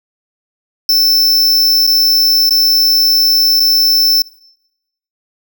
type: tone with dropouts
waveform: square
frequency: 5320 Hz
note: E8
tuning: 15 cents sharp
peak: -8 dBFS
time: 0.89-4.22 s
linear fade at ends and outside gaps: 2 ms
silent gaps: 1.868-1.874 / 2.494-2.507 / 3.598-3.602 s
effects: noise-tail reverb RT60 0.9 s tail -22 dB re dry